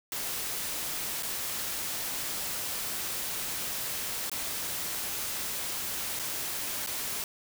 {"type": "noise with dropouts", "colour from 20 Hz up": "white", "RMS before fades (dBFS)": -34, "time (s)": [0.12, 7.24], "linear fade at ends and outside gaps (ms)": 1, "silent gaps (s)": [[1.225, 1.231], [4.297, 4.316], [6.191, 6.195], [6.863, 6.871]], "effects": []}